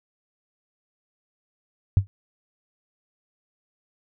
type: tone with exponential decay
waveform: sine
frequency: 97.3 Hz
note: G2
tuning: 12 cents flat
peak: -9 dBFS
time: 1.97-2.07 s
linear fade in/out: 0 ms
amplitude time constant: 20 ms
effects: none

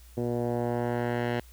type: tone with low-pass filter sweep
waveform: 10% pulse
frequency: 120 Hz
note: B2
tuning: 49 cents flat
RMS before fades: -29 dBFS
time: 0.17-1.4 s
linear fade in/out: 5 ms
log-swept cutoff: 430 to 2700 Hz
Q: 1.1
effects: added 60 Hz sine -49 dBFS peak until 1.52 s + white hiss -58 dBFS RMS until 1.52 s

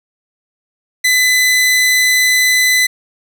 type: tone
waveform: sawtooth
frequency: 2008 Hz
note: B6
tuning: 28 cents sharp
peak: -6 dBFS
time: 1.04-2.87 s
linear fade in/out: 10 ms
effects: none

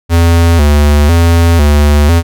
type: tone with vibrato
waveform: square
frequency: 78.7 Hz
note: D#2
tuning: 20 cents sharp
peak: -5 dBFS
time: 0.09-2.23 s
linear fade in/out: 50 ms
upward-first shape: square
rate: 1 Hz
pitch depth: 120 cents each way
effects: none

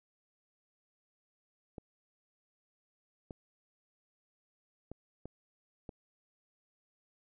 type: clicks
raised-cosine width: 2 ms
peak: -30 dBFS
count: 5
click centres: 1.782 / 3.308 / 4.916 / 5.256 / 5.892 s
effects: none

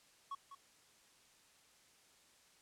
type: tone with echo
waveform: triangle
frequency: 1108.7 Hz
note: C#6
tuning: in tune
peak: -39 dBFS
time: 0.31-0.35 s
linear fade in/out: 5 ms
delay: 200 ms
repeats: 1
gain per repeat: -10 dB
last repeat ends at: 0.55 s
effects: white hiss -67 dBFS RMS until 2.61 s + low-pass 9000 Hz 12 dB/octave

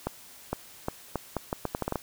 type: accelerating click train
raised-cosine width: 1 ms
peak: -14 dBFS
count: 12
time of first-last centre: 0.07-1.957 s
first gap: 460 ms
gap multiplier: 0.77
effects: white hiss -50 dBFS RMS until 2.02 s

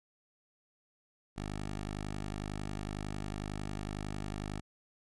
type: tone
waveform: 10% pulse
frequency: 51 Hz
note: G#1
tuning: 31 cents flat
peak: -29 dBFS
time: 1.36-4.61 s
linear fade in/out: 20 ms
effects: resampled to 24000 Hz

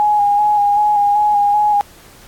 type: tone with vibrato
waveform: sine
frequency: 827 Hz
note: G#5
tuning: 8 cents flat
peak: -10 dBFS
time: 0-1.81 s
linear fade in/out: 0 ms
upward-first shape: square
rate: 2.6 Hz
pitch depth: 22 cents each way
effects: pink hiss -43 dBFS RMS until 2.27 s + AAC 64 kbps

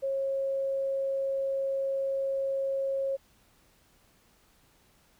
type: tone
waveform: sine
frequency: 543 Hz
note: C#5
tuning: 36 cents flat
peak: -27 dBFS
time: 0.02-3.17 s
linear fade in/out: 20 ms
effects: pink hiss -64 dBFS RMS until 5.19 s

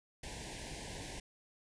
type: band-stop noise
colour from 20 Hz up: pink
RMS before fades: -45 dBFS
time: 0.23-1.2 s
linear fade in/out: 5 ms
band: 1000 to 1600 Hz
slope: 96 dB/octave
effects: resampled to 22050 Hz

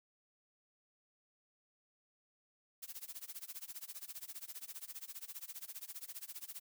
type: noise with tremolo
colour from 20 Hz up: blue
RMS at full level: -45 dBFS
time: 2.82-6.6 s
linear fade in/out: 10 ms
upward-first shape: sine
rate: 15 Hz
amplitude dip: 95%
effects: none

